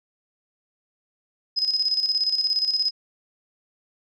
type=tone with tremolo; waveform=sine; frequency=5060 Hz; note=D#8; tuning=28 cents sharp; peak=-18 dBFS; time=1.56-2.91 s; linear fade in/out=20 ms; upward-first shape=square; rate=17 Hz; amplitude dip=60%; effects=none